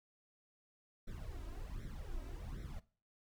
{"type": "noise with flanger", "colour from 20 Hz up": "brown", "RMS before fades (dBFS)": -45, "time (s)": [1.07, 2.8], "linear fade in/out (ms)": 10, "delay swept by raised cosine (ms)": [0.52, 3.12], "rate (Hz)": 1.3, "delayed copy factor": 0.95, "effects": ["noise-tail reverb RT60 0.4 s tail -19 dB re dry"]}